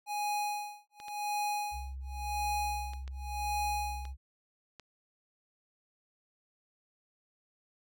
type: tone with tremolo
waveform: square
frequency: 830 Hz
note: G#5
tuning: 1 cent flat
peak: -31 dBFS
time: 0.06-4.15 s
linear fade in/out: 50 ms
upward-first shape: sine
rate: 0.91 Hz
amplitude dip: 100%
type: clicks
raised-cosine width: 0.2 ms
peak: -31 dBFS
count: 6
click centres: 1.001 / 1.083 / 2.935 / 3.078 / 4.053 / 4.797 s
type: tone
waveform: sine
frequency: 66 Hz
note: C2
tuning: 16 cents sharp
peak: -38 dBFS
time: 1.71-4.17 s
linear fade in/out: 50 ms
effects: none